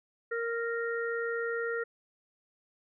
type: harmonic tone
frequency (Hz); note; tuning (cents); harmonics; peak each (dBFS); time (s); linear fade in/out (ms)
464.5; A#4; -6; 1 / 3 / 4; -32 / -36 / -38; 0.31-1.84; 10
effects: none